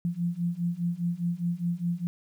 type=beating tone pair; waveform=sine; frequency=170.2 / 175.1 Hz; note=F3 / F3; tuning=-44 / +5 cents; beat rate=4.9 Hz; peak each=-30 / -29 dBFS; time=0.05-2.07 s; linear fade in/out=0 ms; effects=10-bit